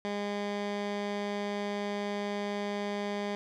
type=tone with low-pass filter; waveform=15% pulse; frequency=204.1 Hz; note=G#3; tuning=30 cents flat; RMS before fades=-34 dBFS; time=0.05-3.35 s; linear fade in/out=0 ms; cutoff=4300 Hz; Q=0.83; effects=none